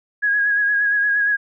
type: tone with vibrato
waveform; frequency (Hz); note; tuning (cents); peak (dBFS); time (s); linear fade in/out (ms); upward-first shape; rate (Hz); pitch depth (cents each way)
sine; 1656; G#6; -5; -15; 0.22-1.37; 20; sine; 8.6; 32
effects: none